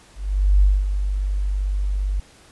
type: tone with ADSR envelope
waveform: sine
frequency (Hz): 48.82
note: G1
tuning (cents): -6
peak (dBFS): -10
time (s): 0.15-2.2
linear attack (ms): 470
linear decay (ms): 220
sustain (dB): -9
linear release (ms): 4
effects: pink hiss -50 dBFS RMS until 2.51 s + resampled to 24000 Hz